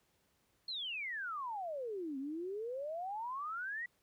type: exponential two-way sweep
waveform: sine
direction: down then up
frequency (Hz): 4319 to 261.6 to 1969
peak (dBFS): -38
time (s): 0.68-3.86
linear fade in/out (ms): 5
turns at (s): 2.18
effects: pink hiss -75 dBFS RMS until 4.02 s + high-pass 60 Hz 12 dB/octave